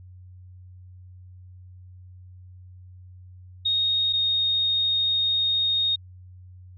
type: tone pair in turn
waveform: sine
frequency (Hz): 3726 / 3713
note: A#7 / A#7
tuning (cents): -2 / -8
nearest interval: unison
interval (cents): 6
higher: first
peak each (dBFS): -20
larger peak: neither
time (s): 3.65-4.13 / 4.13-5.96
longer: second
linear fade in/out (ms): 10
effects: added 91 Hz sine -43 dBFS peak until 6.77 s